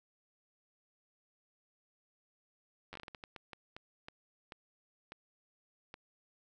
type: slowing click train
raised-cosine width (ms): 0.3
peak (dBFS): -30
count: 16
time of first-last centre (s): 2.93-5.941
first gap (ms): 10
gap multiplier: 1.37
effects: none